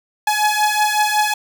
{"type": "beating tone pair", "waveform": "sawtooth", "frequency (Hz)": [843, 848.4], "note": ["G#5", "G#5"], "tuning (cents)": [26, 37], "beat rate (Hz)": 5.4, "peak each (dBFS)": [-13, -15], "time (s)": [0.27, 1.34], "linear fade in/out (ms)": 5, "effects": []}